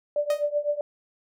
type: tone with tremolo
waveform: sine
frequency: 587.3 Hz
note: D5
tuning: in tune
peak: -19 dBFS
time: 0.16-0.81 s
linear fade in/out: 2 ms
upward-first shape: triangle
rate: 7.9 Hz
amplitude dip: 95%
type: tone with exponential decay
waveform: sawtooth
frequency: 622.3 Hz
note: D#5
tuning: in tune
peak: -23 dBFS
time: 0.3-0.49 s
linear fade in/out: 2 ms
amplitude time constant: 40 ms
effects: none